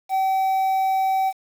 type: tone with quantisation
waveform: triangle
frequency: 766 Hz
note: G5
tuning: 40 cents flat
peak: -16 dBFS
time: 0.09-1.33 s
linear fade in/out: 50 ms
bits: 7
effects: none